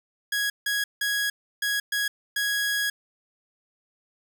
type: tone bursts at uneven times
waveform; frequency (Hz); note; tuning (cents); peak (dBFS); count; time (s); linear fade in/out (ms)
sawtooth; 1660; G#6; -1; -20; 6; 0.32-0.5 / 0.66-0.84 / 1.01-1.3 / 1.62-1.8 / 1.92-2.08 / 2.36-2.9; 5
effects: none